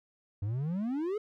triangle exponential sweep, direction up, 95.3 to 440 Hz, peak -28 dBFS, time 0.42-1.18 s, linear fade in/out 5 ms, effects none

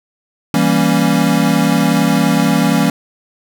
square chord, E diminished seventh, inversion none, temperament equal, 164.81 / 196 / 233.1 / 277.2 Hz, E3 / G3 / Bb3 / Db4, 0 / 0 / 0 / 0 cents, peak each -17 dBFS, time 0.54-2.9 s, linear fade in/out 2 ms, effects none

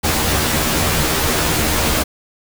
pink noise with comb filter, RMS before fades -17 dBFS, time 0.03-2.04 s, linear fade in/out 20 ms, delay 13 ms, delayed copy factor +0.95, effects none

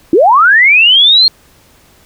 sine linear sweep, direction up, 293.7 to 4282 Hz, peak -3 dBFS, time 0.13-1.28 s, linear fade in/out 2 ms, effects pink hiss -46 dBFS RMS until 2.05 s

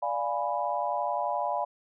sine chord, D diminished seventh, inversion none, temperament equal, 587.3 / 698.5 / 830.6 / 987.8 Hz, D5 / F5 / Ab5 / Cb6, 0 / 0 / 0 / 0 cents, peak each -33 / -32 / -32 / -32 dBFS, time 0.02-1.65 s, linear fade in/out 10 ms, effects none

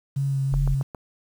sine tone with vibrato, 137 Hz, C#3, 20 cents flat, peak -21 dBFS, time 0.16-0.83 s, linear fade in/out 10 ms, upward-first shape sine, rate 2.8 Hz, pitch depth 20 cents each way
sine tone, 41.46 Hz, E1, 11 cents sharp, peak -21 dBFS, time 0.52-0.75 s, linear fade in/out 10 ms
click train, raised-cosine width 1 ms, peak -21 dBFS, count 4, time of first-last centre 0.54-0.948 s, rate 7.36 Hz
effects 8-bit

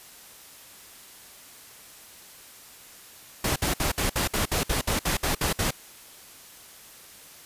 pink noise bursts, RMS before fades -25 dBFS, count 13, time 3.44-5.708 s, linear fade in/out 5 ms, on 120 ms, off 59 ms, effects white hiss -48 dBFS RMS until 7.45 s + resampled to 32000 Hz

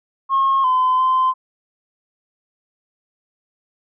sine tone with pitch steps, 1081 / 1022 / 1034 Hz, C#6 / C6 / C6, -44 / -41 / -21 cents, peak -12 dBFS, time 0.29-1.34 s, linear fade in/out 50 ms, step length 350 ms, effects tanh soft clip ceiling -10 dBFS

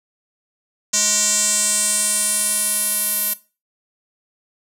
square tone with band-pass filter sweep, 209.8 Hz, G#3, 18 cents sharp, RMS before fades -19 dBFS, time 0.93-3.34 s, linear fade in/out 10 ms, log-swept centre 6800 to 12000 Hz, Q 4.4, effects noise-tail reverb RT60 0.3 s tail -17 dB re dry

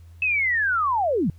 sine linear sweep, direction down, 2623 to 130 Hz, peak -19 dBFS, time 0.22-1.3 s, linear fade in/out 2 ms, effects added 84 Hz sine -43 dBFS peak until 1.38 s + pink hiss -63 dBFS RMS until 1.38 s

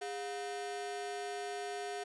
45% pulse ring-modulated tone, 561 Hz, C#5, 21 cents sharp, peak -35 dBFS, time 0.01-2.04 s, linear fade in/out 10 ms, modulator 153 Hz, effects resampled to 24000 Hz + 12-bit

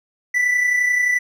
triangle tone pair together, 1975.5 / 2007 Hz, B6 / B6, 0 / +27 cents, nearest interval unison, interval 27 cents, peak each -14 / -24 dBFS, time 0.34-1.19 s, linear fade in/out 10 ms, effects none

